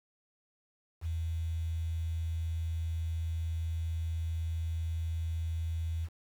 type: tone with quantisation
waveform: sine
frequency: 82.1 Hz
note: E2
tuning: 6 cents flat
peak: -31 dBFS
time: 1.01-6.09 s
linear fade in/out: 50 ms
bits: 9
effects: none